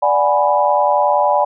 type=chord; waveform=sine; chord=G# half-diminished seventh; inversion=second; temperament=equal; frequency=587.3 / 740 / 830.6 / 987.8 Hz; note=D5 / F#5 / G#5 / B5; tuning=0 / 0 / 0 / 0 cents; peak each=-16 / -19 / -16 / -17 dBFS; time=0.02-1.45 s; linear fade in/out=10 ms; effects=none